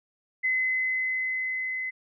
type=tone with level ramp; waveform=sine; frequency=2037 Hz; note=C7; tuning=47 cents flat; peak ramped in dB=-22 to -29 dBFS; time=0.43-1.91 s; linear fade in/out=20 ms; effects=none